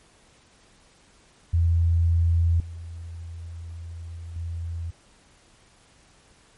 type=tone with level steps; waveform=sine; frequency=84.1 Hz; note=E2; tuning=35 cents sharp; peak=-17 / -34 / -28 dBFS; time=1.53-4.91 s; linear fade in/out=10 ms; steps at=2.6 / 4.36 s; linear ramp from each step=2 ms; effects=pink hiss -57 dBFS RMS until 6.57 s + MP3 48 kbps